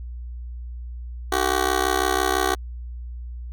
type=tone with amplitude modulation; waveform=15% pulse; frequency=379.1 Hz; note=F#4; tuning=42 cents sharp; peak=-9 dBFS; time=1.32-2.55 s; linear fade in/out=5 ms; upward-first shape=sine; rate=66 Hz; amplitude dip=100%; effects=added 60 Hz sine -31 dBFS peak until 3.52 s